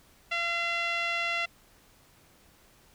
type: tone with low-pass filter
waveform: 5% pulse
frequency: 683 Hz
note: F5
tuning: 39 cents flat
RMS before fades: -30 dBFS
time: 0.31-1.46 s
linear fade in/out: 10 ms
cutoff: 2500 Hz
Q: 2.3
effects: pink hiss -60 dBFS RMS until 2.94 s